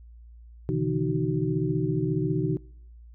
sine tone cluster, 126.7 / 148.3 / 163.1 / 311.3 / 377.1 Hz, B2 / D3 / E3 / D#4 / F#4, +45 / +17 / -18 / +1 / +33 cents, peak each -30 dBFS, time 0.69-2.57 s, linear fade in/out 0 ms, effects noise-tail reverb RT60 0.8 s tail -26 dB re dry + added 58 Hz sine -45 dBFS peak until 3.14 s

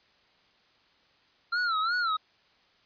square tone with vibrato, 1362 Hz, F6, 44 cents flat, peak -26 dBFS, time 1.52-2.17 s, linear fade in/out 10 ms, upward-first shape sine, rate 2.8 Hz, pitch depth 130 cents each way, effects white hiss -64 dBFS RMS until 2.85 s + resampled to 11025 Hz

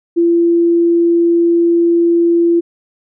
sine tone, 340.1 Hz, F4, 46 cents flat, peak -8 dBFS, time 0.16-2.61 s, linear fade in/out 20 ms, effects none

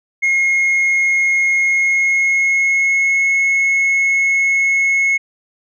sine tone with pitch glide, 2153 to 2181 Hz, C7 to C#7, +49 to -29 cents, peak -9 dBFS, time 0.22-5.18 s, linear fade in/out 20 ms, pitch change +22 cents, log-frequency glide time 1.58-3.3 s, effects tanh soft clip ceiling -11 dBFS

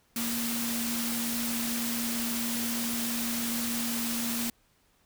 sine tone in noise, 234.1 Hz, A#3, 8 cents sharp, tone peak -32 dBFS, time 0.16-4.5 s, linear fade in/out 2 ms, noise white, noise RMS -33 dBFS, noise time 0.16-4.5 s, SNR -2 dB, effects pink hiss -67 dBFS RMS until 5.05 s

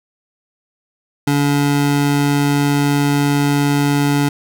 square tone pair together, 143.1 / 286.2 Hz, D3 / D4, -45 / -45 cents, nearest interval octave, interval 1200 cents, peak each -17 / -16 dBFS, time 1.27-4.29 s, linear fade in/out 5 ms, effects none

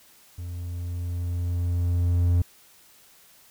triangle tone with level ramp, 87.31 Hz, F2, in tune, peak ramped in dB -30 to -15 dBFS, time 0.38-2.42 s, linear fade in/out 5 ms, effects white hiss -55 dBFS RMS until 3.5 s

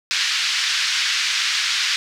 white band-pass noise, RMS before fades -21 dBFS, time 0.11-1.96 s, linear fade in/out 0 ms, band 1500 to 5200 Hz, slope 24 dB/octave, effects none

